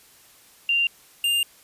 sine / square tone pair in turn, 2781 / 2802 Hz, F7 / F7, -8 / +5 cents, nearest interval unison, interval 13 cents, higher second, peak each -18 / -20 dBFS, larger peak first, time 0.69-0.87 / 1.24-1.43 s, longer second, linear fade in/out 2 ms, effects white hiss -53 dBFS RMS until 1.63 s + resampled to 32000 Hz

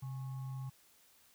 sine tone with frequency modulation, 131.6 Hz, C3, 10 cents sharp, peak -39 dBFS, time 0.02-0.7 s, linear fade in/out 10 ms, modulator 964 Hz, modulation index 0.21, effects white hiss -66 dBFS RMS until 1.34 s

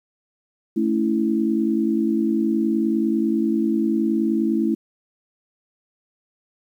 sine chord, A major, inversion none, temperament equal with one note detuned, 220 / 279.3 / 329.6 Hz, A3 / C#4 / E4, 0 / +13 / 0 cents, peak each -21 / -25 / -21 dBFS, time 0.76-4.75 s, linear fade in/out 10 ms, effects 9-bit

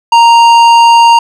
sine tone with tanh clipping, 931 Hz, A#5, 2 cents flat, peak -3 dBFS, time 0.12-1.19 s, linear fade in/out 5 ms, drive 13 dB, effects none

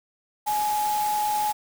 sine tone in noise, 841 Hz, G#5, 22 cents sharp, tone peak -22 dBFS, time 0.46-1.53 s, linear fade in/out 20 ms, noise white, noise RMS -34 dBFS, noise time 0.46-1.53 s, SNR +9 dB, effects none

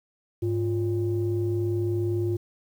sine tone pair together, 103.83 / 349.2 Hz, G#2 / F4, 0 / 0 cents, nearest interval octave + major sixth, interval 2100 cents, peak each -25 dBFS, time 0.42-2.37 s, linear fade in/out 10 ms, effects tanh soft clip ceiling -17 dBFS + 9-bit

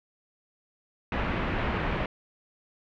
pink low-pass noise, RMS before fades -29 dBFS, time 1.12-2.06 s, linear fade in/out 2 ms, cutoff 2600 Hz, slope 24 dB/octave, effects none

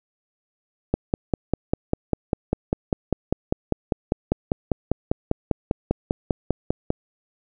click train, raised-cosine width 2 ms, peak -6 dBFS, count 31, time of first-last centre 0.94-6.904 s, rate 5.03 Hz, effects none

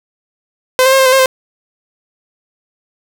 sawtooth tone with pitch steps, 513 / 527 / 536 / 528 / 514 / 534 / 521 Hz, C5 / C5 / C5 / C5 / C5 / C5 / C5, -34 / +12 / +42 / +16 / -31 / +35 / -7 cents, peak -3 dBFS, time 0.79-1.259 s, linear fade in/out 0 ms, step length 67 ms, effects none

